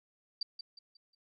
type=tone with echo; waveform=sine; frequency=4664 Hz; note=D8; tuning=13 cents flat; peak=-31 dBFS; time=0.41-0.43 s; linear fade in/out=5 ms; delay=180 ms; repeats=4; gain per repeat=-9 dB; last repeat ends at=1.15 s; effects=none